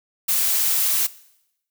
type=noise; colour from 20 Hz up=blue; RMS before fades=-20 dBFS; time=0.28-1.07 s; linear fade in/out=10 ms; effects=noise-tail reverb RT60 0.8 s tail -19 dB re dry